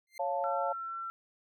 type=tone with exponential growth; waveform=sawtooth; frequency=2093 Hz; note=C7; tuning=in tune; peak=-40 dBFS; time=0.07-0.18 s; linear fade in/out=2 ms; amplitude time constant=23 ms
type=chord; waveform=sine; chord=Db augmented; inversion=none; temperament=equal; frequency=554.4 / 698.5 / 880 Hz; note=Db5 / F5 / A5; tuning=0 / 0 / 0 cents; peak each=-34 dBFS; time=0.19-0.73 s; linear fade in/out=10 ms
type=tone; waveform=sine; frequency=1349 Hz; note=E6; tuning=40 cents sharp; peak=-36 dBFS; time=0.44-1.1 s; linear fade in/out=0 ms
effects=none